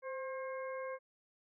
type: harmonic tone with a mistuned harmonic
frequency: 535 Hz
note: C5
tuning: 38 cents sharp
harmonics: 1 / 2 / 3 / 4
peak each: -40 / -46 / -51 / -52 dBFS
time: 0.02-0.99 s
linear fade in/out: 50 ms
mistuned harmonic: 1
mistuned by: -42 cents
effects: none